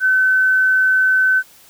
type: tone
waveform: sine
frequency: 1522 Hz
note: F#6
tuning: 48 cents sharp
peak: -11 dBFS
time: 0-1.43 s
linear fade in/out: 50 ms
effects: white hiss -47 dBFS RMS until 1.69 s